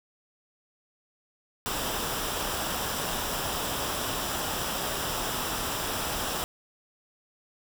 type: noise with comb filter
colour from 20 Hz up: pink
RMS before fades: -31 dBFS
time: 1.66-6.44 s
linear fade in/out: 0 ms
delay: 0.46 ms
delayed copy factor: -0.5
effects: none